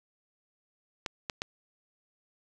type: clicks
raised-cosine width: 0.2 ms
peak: -15 dBFS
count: 3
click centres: 1.062 / 1.298 / 1.419 s
effects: none